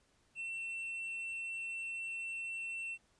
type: tone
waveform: triangle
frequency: 2698 Hz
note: E7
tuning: 40 cents sharp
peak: -37 dBFS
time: 0.35-2.98 s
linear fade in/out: 50 ms
effects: pink hiss -72 dBFS RMS until 3.19 s + resampled to 22050 Hz